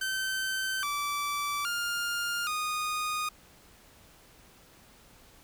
sawtooth tone with pitch steps, 1542 / 1160 / 1407 / 1234 Hz, G6 / D6 / F6 / D#6, -29 / -22 / +12 / -15 cents, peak -26 dBFS, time 0.01-3.29 s, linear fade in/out 5 ms, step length 820 ms, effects pink hiss -57 dBFS RMS until 5.43 s

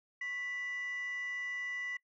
sine tone with frequency modulation, 1976 Hz, B6, in tune, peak -35 dBFS, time 0.21-1.97 s, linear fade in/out 5 ms, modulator 887 Hz, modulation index 0.23, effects noise-tail reverb RT60 0.1 s tail -23 dB re dry + tanh soft clip ceiling -33 dBFS

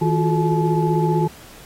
sine tone cluster, 159.6 / 348.4 / 363.9 / 428.9 / 859 Hz, D#3 / F4 / F#4 / A4 / A5, +44 / -4 / -29 / -44 / -42 cents, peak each -18 / -24 / -24 / -26 / -23 dBFS, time 0.01-1.28 s, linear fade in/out 10 ms, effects pink hiss -44 dBFS RMS until 1.65 s + AAC 48 kbps

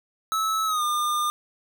square tone with pitch glide, 1300 to 1206 Hz, E6 to D6, -24 to +46 cents, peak -23 dBFS, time 0.32-1.3 s, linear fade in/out 0 ms, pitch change -130 cents, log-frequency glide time 0.66-0.83 s, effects none

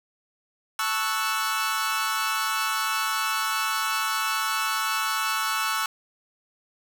sawtooth chord, F# minor seventh, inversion first, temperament equal, 880 / 1108.7 / 1318.5 / 1480 Hz, A5 / C#6 / E6 / F#6, 0 / 0 / 0 / 0 cents, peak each -29 / -26 / -24 / -27 dBFS, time 0.79-5.86 s, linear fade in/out 2 ms, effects none

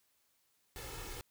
pink noise with comb filter, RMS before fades -45 dBFS, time 0.76-1.21 s, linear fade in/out 0 ms, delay 2.3 ms, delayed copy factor +0.7, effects white hiss -75 dBFS RMS until 1.3 s

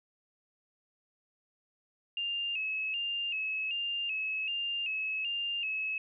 sine tone with vibrato, 2687 Hz, E7, 33 cents sharp, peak -31 dBFS, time 2.17-5.98 s, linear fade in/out 2 ms, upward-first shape square, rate 1.3 Hz, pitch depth 71 cents each way, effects none

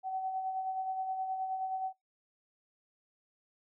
sine tone with tremolo, 758 Hz, F#5, 42 cents sharp, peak -31 dBFS, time 0.03-1.93 s, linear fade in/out 50 ms, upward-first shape sine, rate 9.5 Hz, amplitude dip 45%, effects noise-tail reverb RT60 0.2 s tail -26 dB re dry

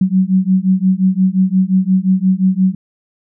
sine beating tone pair, 185 / 190.7 Hz, F#3 / G3, 0 / -47 cents, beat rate 5.7 Hz, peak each -13 dBFS, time 0.01-2.75 s, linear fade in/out 5 ms, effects none

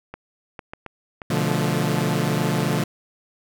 clicks, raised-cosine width 0.5 ms, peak -19 dBFS, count 5, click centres 0.14 / 0.592 / 0.735 / 0.863 / 1.218 s
sawtooth chord, B half-diminished seventh, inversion none, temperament equal with one note detuned, 123.47 / 146.83 / 174.61 / 216.6 Hz, B2 / D3 / F3 / A3, 0 / 0 / 0 / -27 cents, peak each -23 / -20 / -21 / -23 dBFS, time 1.3-2.84 s, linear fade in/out 5 ms
effects none

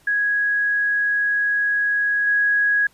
sine tone with level steps, 1661.2 Hz, G#6, in tune, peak -17 / -15 dBFS, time 0.07-2.87 s, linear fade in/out 5 ms, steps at 2.27 s, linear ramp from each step 2 ms, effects pink hiss -56 dBFS RMS until 2.93 s + resampled to 32000 Hz

